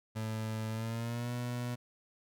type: tone with pitch glide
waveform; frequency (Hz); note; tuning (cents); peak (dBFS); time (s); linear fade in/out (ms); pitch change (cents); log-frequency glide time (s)
30% pulse; 110 to 122.05; A2 to B2; 0 to -20; -32; 0.15-1.76; 20; +180; 0.69-1.33
effects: none